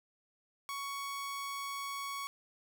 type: tone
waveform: sawtooth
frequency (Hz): 1115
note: C#6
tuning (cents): +10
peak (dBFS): -34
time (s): 0.69-2.27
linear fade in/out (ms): 0
effects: none